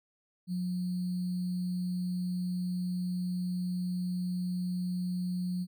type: tone with sample-and-hold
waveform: sine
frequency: 180 Hz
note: F#3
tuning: 47 cents flat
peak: -30 dBFS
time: 0.47-5.67 s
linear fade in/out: 50 ms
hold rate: 4410 Hz
effects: none